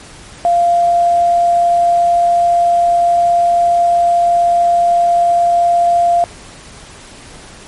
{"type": "tone with quantisation", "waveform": "sine", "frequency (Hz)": 693, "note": "F5", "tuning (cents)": -14, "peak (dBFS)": -8, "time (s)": [0.45, 6.24], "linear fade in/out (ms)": 0, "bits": 6, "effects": ["pink hiss -36 dBFS RMS until 7.67 s", "MP3 48 kbps"]}